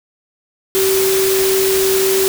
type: tone in noise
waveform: sine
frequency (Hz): 384.2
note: G4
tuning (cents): -35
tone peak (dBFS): -13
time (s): 0.75-2.28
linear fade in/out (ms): 0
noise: white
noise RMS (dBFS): -19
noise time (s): 0.75-2.28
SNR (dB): +3
effects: none